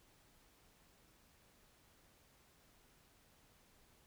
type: silence
effects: pink hiss -69 dBFS RMS until 4.06 s